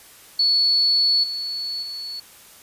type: tone with level steps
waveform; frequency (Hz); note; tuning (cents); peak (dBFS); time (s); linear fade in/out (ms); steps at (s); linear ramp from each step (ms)
sine; 4419; C#8; -6; -15 / -25 / -29; 0.39-2.2; 5; 1.23 / 1.82; 10
effects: white hiss -47 dBFS RMS until 2.62 s + resampled to 32000 Hz